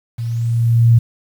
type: tone with level ramp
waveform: sine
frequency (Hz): 116.54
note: A#2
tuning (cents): 0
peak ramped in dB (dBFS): -20 to -5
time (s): 0.18-0.99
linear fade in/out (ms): 10
effects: 7-bit